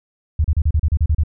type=tone bursts; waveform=sine; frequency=76.8 Hz; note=D#2; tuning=22 cents flat; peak=-12 dBFS; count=10; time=0.39-1.236 s; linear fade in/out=5 ms; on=54 ms; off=34 ms; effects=none